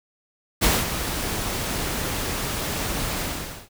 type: noise with ADSR envelope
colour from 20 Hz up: pink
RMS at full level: -17 dBFS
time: 0.61-3.69 s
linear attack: 26 ms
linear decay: 220 ms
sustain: -10 dB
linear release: 480 ms
effects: none